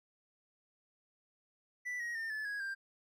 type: tone with pitch steps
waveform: triangle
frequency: 1975.5 / 1890.7 / 1809.4 / 1731.7 / 1657.4 / 1586.2 Hz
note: B6 / A#6 / A6 / A6 / G#6 / G6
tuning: 0 / +24 / +48 / -28 / -4 / +20 cents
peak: -35 dBFS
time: 1.85-2.75 s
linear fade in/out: 20 ms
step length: 150 ms
effects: none